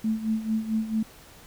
sine tone with tremolo, 220 Hz, A3, in tune, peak -21 dBFS, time 0.04-1.03 s, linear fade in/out 5 ms, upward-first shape sine, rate 4.5 Hz, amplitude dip 75%, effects pink hiss -50 dBFS RMS until 1.46 s

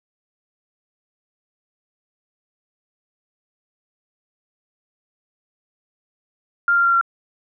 sine tone with pitch steps, 1396.9 / 1388.1 / 1379.3 / 1370.5 Hz, F6 / F6 / F6 / F6, 0 / -11 / -22 / -33 cents, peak -13 dBFS, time 6.68-7.012 s, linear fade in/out 2 ms, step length 83 ms, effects none

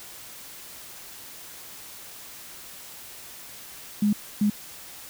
sine tone bursts at uneven times, 207.7 Hz, G#3, in tune, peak -18 dBFS, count 2, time 4.02-4.13 / 4.41-4.5 s, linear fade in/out 5 ms, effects white hiss -43 dBFS RMS until 5.09 s

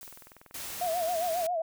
blue noise with exponential decay, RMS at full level -45 dBFS, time 0.01-0.98 s, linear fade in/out 2 ms, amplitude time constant 210 ms
click train, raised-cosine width 0.5 ms, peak -35 dBFS, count 18, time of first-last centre 0.03-0.847 s, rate 20.8 Hz
white noise, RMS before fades -39 dBFS, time 0.54-1.47 s, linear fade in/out 5 ms
sine tone with vibrato, 682 Hz, F5, 41 cents flat, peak -27 dBFS, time 0.81-1.62 s, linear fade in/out 5 ms, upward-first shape sine, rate 7.4 Hz, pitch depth 110 cents each way
effects none

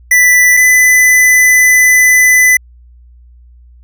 square tone pair in turn, 1981 / 2004 Hz, B6 / B6, +5 / +25 cents, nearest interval unison, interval 20 cents, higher second, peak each -5 dBFS, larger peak neither, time 0.11-0.57 / 0.57-2.57 s, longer second, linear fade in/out 5 ms, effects added 60 Hz sine -37 dBFS peak until 3.83 s

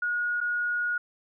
sine tone with dropouts, 1445 Hz, F#6, 41 cents flat, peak -25 dBFS, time 0.02-0.98 s, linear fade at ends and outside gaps 5 ms, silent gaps 0.405-0.411 s, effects none

